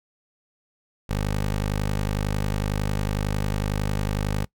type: tone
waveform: 15% pulse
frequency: 51 Hz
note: G#1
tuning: 31 cents flat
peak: -17 dBFS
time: 1.09-4.45 s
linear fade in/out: 10 ms
effects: noise-tail reverb RT60 0.1 s tail -22 dB re dry